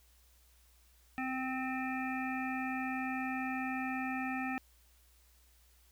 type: harmonic tone with a mistuned harmonic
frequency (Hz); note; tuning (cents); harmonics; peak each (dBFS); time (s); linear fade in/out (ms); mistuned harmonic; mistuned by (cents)
259.8; C4; -12; 1 / 3 / 5 / 7 / 9 / 10; -37 / -40 / -45 / -42 / -44 / -49; 1.18-4.58; 0; 9; +41
effects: added 60 Hz sine -64 dBFS peak until 5.91 s + white hiss -68 dBFS RMS until 5.91 s